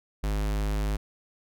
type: tone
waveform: square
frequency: 51.6 Hz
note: G#1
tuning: 10 cents flat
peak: -26 dBFS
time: 0.23-0.97 s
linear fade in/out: 10 ms
effects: none